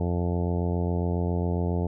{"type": "harmonic tone", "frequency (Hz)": 87.31, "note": "F2", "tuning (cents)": 0, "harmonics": [1, 2, 3, 4, 5, 6, 7, 8, 9, 10], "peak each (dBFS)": [-26, -29, -35, -35, -34, -41, -40, -40, -45, -43], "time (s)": [0, 1.87], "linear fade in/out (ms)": 5, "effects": []}